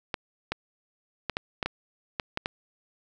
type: clicks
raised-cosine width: 0.3 ms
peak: -12 dBFS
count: 9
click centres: 0.142 / 0.52 / 1.297 / 1.369 / 1.628 / 1.66 / 2.198 / 2.374 / 2.459 s
effects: none